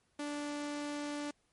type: tone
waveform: sawtooth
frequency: 292.3 Hz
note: D4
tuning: 8 cents flat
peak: -33 dBFS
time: 0.19-1.31 s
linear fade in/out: 5 ms
effects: pink hiss -75 dBFS RMS until 1.52 s + MP3 48 kbps